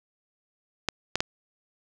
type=clicks; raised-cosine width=0.2 ms; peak=-7 dBFS; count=3; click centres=0.887 / 1.156 / 1.205 s; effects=none